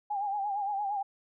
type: tone with vibrato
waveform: sine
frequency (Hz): 809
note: G#5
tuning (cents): -46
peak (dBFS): -29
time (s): 0.1-1.03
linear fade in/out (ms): 10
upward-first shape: sine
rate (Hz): 8.7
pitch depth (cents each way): 69
effects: none